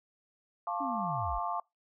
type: chord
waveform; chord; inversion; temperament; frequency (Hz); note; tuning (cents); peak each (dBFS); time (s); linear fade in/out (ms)
sine; D minor seventh; first; equal with one note detuned; 698.5 / 880 / 1074.1 / 1174.7; F5 / A5 / C6 / D6; 0 / 0 / +45 / 0; -36 / -37 / -37 / -38; 0.67-1.6; 2
type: linear sweep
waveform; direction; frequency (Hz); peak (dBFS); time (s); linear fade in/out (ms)
sine; down; 290 to 37.46; -36; 0.8-1.39; 10
effects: noise-tail reverb RT60 0.2 s tail -25 dB re dry